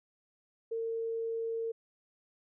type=tone; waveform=sine; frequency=455.1 Hz; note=A#4; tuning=42 cents flat; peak=-32 dBFS; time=0.71-1.72 s; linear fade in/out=10 ms; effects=none